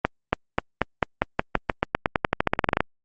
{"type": "accelerating click train", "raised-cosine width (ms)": 0.5, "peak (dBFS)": -3, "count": 24, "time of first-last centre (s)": [0.05, 2.806], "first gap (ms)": 280, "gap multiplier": 0.91, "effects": ["Opus 32 kbps"]}